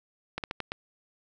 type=slowing click train; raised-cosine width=0.3 ms; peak=-16 dBFS; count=5; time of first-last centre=0.38-0.719 s; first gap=58 ms; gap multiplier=1.26; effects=none

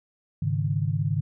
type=chord; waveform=sine; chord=Ab suspended fourth; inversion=none; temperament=equal; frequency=103.83 / 138.59 / 155.56 Hz; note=Ab2 / Db3 / Eb3; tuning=0 / 0 / 0 cents; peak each=-27 dBFS; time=0.42-1.21 s; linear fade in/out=5 ms; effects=none

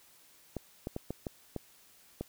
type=clicks; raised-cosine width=2 ms; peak=-22 dBFS; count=7; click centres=0.567 / 0.871 / 0.964 / 1.106 / 1.268 / 1.563 / 2.21 s; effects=white hiss -61 dBFS RMS until 2.28 s

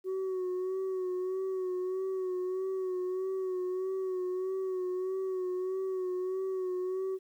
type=tone with vibrato; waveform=sine; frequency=372.7 Hz; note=F#4; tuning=13 cents sharp; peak=-28 dBFS; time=0.04-7.19 s; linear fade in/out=50 ms; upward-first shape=sine; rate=1.6 Hz; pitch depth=38 cents each way; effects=tanh soft clip ceiling -30 dBFS + 11-bit

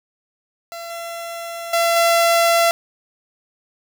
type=tone with level steps; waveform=sawtooth; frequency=677 Hz; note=E5; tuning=46 cents sharp; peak=-26 / -24 / -11 / -9 dBFS; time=0.72-2.71 s; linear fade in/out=0 ms; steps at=0.9 / 1.73 / 1.96 s; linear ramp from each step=5 ms; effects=7-bit

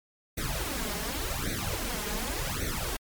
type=noise with flanger; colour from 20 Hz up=pink; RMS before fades=-32 dBFS; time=0.37-2.97 s; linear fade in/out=10 ms; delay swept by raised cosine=0.49 to 4.89 ms; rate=0.88 Hz; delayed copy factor=+0.95; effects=MP3 96 kbps

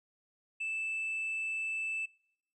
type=tone with hard clipping; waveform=sine; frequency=2637 Hz; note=E7; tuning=in tune; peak=-34 dBFS; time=0.6-2.06 s; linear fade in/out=10 ms; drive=2 dB; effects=noise-tail reverb RT60 0.8 s tail -26 dB re dry + resampled to 24000 Hz

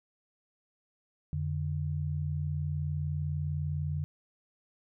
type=tone pair together; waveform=sine; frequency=87.88 / 147.8 Hz; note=F2 / D3; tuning=+11 / +11 cents; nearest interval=major sixth; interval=900 cents; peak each=-33 / -32 dBFS; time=1.33-4.04 s; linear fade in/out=0 ms; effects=none

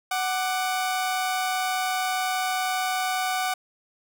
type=tone pair together; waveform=sawtooth; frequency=745 / 1183.6 Hz; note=F#5 / D6; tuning=+12 / +13 cents; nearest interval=minor sixth; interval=801 cents; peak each=-21 / -28 dBFS; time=0.11-3.54 s; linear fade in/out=5 ms; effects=none

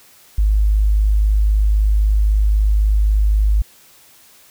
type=tone; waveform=sine; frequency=51.91 Hz; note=G#1; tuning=in tune; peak=-11 dBFS; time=0.38-3.62 s; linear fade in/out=5 ms; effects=white hiss -48 dBFS RMS until 4.5 s

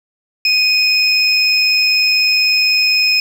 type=tone pair together; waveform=triangle; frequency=2489 / 5165 Hz; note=D#7 / E8; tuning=0 / -36 cents; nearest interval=octave + minor second; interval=1264 cents; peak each=-12 dBFS; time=0.45-3.2 s; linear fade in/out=2 ms; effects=none

